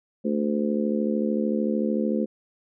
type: harmonic tone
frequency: 73.4 Hz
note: D2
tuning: in tune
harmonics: 3 / 4 / 5 / 6 / 7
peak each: -24 / -30 / -30 / -34 / -30 dBFS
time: 0.24-2.26 s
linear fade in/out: 20 ms
effects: none